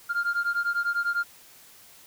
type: beating tone pair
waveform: sine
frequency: 1396.9 / 1406.9 Hz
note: F6 / F6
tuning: 0 / +12 cents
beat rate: 10 Hz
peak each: -25 dBFS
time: 0.09-1.24 s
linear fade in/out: 20 ms
effects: tanh soft clip ceiling -21 dBFS + white hiss -52 dBFS RMS until 2.06 s